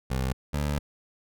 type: tone pair in turn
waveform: 20% pulse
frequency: 65.1 / 73.07 Hz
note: C2 / D2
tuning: -8 / -8 cents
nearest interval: major second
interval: 200 cents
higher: second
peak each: -21 dBFS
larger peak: neither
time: 0.1-0.33 / 0.53-0.79 s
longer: second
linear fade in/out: 10 ms
effects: none